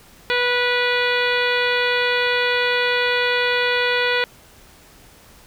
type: harmonic tone with a mistuned harmonic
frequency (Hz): 490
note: B4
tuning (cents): -14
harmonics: 1 / 2 / 3 / 4 / 5 / 6 / 7 / 8 / 9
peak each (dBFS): -22 / -27 / -23 / -24 / -25 / -31 / -27 / -32 / -33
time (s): 0.3-4.24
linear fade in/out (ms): 0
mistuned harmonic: 6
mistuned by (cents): -18
effects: pink hiss -48 dBFS RMS until 5.46 s